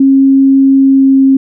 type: tone with pitch glide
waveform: sine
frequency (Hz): 270.6 to 268.7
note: C#4 to C4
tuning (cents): -42 to +46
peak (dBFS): -3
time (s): 0-1.37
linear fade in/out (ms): 5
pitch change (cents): -12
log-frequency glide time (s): 0.68-1.24
effects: none